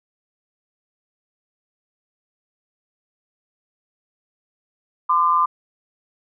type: tone pair together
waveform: sine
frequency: 1026.8 / 1196 Hz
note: C6 / D6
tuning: -33 / +31 cents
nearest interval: minor third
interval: 264 cents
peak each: -17 dBFS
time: 5.09-5.46 s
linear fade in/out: 10 ms
effects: none